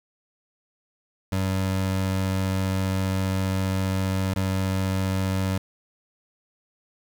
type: tone with dropouts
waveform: 25% pulse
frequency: 95 Hz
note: F#2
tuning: 46 cents sharp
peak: -19 dBFS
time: 1.32-5.58 s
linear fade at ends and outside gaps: 5 ms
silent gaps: 4.34-4.36 s
effects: 9-bit